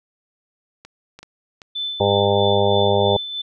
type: clicks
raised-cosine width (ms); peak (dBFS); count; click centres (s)
0.2; -22; 4; 0.85 / 1.19 / 1.23 / 1.618
type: tone with tremolo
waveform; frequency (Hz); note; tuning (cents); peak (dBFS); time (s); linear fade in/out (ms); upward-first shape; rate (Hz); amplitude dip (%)
sine; 3520; A7; 0; -22; 1.75-3.42; 10; sine; 3.1; 50
type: harmonic tone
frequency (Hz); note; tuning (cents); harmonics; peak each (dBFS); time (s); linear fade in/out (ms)
100.7; G2; +47; 1 / 2 / 4 / 5 / 6 / 7 / 8 / 9; -23 / -26 / -20 / -21 / -21 / -30 / -23 / -26; 2-3.17; 5
effects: none